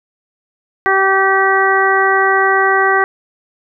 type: harmonic tone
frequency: 386.4 Hz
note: G4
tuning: 25 cents flat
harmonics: 1 / 2 / 3 / 4 / 5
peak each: -16 / -16 / -16 / -16 / -16 dBFS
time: 0.86-3.04 s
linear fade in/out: 0 ms
effects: none